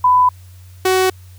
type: tone pair in turn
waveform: sine / sawtooth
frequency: 999 / 374.2 Hz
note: B5 / F#4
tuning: +20 / +20 cents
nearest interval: octave + perfect fourth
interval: 1700 cents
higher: first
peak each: -8 dBFS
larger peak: neither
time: 0.04-0.29 / 0.85-1.1 s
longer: neither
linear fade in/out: 5 ms
effects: added 91 Hz sine -37 dBFS peak until 1.38 s + white hiss -51 dBFS RMS until 1.38 s